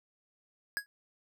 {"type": "tone with exponential decay", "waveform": "square", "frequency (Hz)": 1661.2, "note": "G#6", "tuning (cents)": 0, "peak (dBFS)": -27, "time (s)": [0.77, 0.86], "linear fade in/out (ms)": 0, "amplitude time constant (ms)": 18, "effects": []}